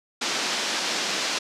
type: band-pass noise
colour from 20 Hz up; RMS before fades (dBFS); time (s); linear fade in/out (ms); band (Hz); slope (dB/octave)
white; -27; 0.21-1.39; 10; 200 to 6000; 24
effects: resampled to 32000 Hz